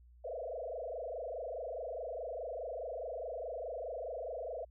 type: tone with frequency modulation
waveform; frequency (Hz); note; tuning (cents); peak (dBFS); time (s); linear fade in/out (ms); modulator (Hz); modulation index
sine; 578; D5; -28; -38; 0.24-4.65; 10; 24.8; 4.1
effects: added 60 Hz sine -57 dBFS peak until 4.7 s